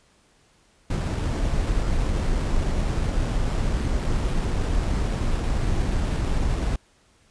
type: noise with sample-and-hold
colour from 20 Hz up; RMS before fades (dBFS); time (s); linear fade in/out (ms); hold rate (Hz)
brown; -23; 0.9-6.76; 5; 6300
effects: pink hiss -60 dBFS RMS until 7.3 s + resampled to 22050 Hz